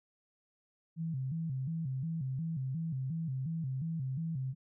sine tone with vibrato, 146.83 Hz, D3, in tune, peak -33 dBFS, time 0.96-4.55 s, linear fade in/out 50 ms, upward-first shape square, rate 2.8 Hz, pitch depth 190 cents each way, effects none

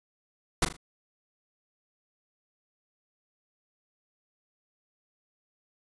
pink noise with echo, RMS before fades -22 dBFS, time 0.62-0.65 s, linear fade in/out 5 ms, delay 39 ms, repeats 3, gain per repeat -9 dB, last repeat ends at 0.767 s, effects resampled to 24000 Hz

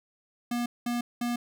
square tone bursts, 239.9 Hz, A#3, 50 cents sharp, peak -28 dBFS, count 3, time 0.51-1.36 s, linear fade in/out 5 ms, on 150 ms, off 200 ms, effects none

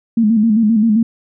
sine tone with vibrato, 219.9 Hz, A3, 1 cent flat, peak -9 dBFS, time 0.17-1.03 s, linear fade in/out 5 ms, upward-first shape square, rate 7.6 Hz, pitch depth 73 cents each way, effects none

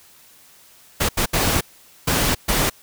pink noise bursts at uneven times, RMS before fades -19 dBFS, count 5, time 1-1.09 / 1.17-1.26 / 1.33-1.61 / 2.07-2.35 / 2.48-2.7 s, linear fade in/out 10 ms, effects white hiss -50 dBFS RMS until 2.82 s

